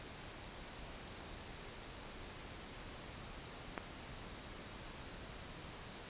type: click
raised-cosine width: 0.5 ms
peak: -23 dBFS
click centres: 3.778 s
effects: pink hiss -50 dBFS RMS until 6.09 s + resampled to 8000 Hz